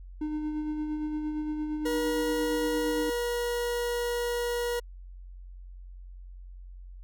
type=tone with tremolo; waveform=triangle; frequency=304.7 Hz; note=D#4; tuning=36 cents flat; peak=-26 dBFS; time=0.21-3.1 s; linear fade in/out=5 ms; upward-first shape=sine; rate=8.7 Hz; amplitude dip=35%
type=tone; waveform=40% pulse; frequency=479.1 Hz; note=A#4; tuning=47 cents sharp; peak=-27 dBFS; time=1.85-4.8 s; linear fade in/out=10 ms
effects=added 45 Hz sine -42 dBFS peak until 7.03 s